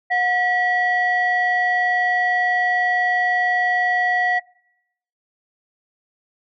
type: tone pair together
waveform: sine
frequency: 724.9 / 1937 Hz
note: F#5 / B6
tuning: -36 / -34 cents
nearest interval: octave + perfect fourth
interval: 1702 cents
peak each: -18 dBFS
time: 0.1-4.4 s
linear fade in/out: 20 ms
effects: noise-tail reverb RT60 0.8 s tail -23 dB re dry + tanh soft clip ceiling -11 dBFS

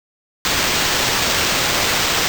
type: noise with sample-and-hold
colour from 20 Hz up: violet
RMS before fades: -18 dBFS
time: 0.45-2.28 s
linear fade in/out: 0 ms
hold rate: 11025 Hz
effects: none

